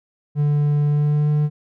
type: tone with pitch glide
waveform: triangle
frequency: 146.83 to 149.31 Hz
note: D3 to D3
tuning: 0 to +29 cents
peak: -13 dBFS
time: 0.35-1.5 s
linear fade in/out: 50 ms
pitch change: +29 cents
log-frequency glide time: 0.86-1.3 s
effects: none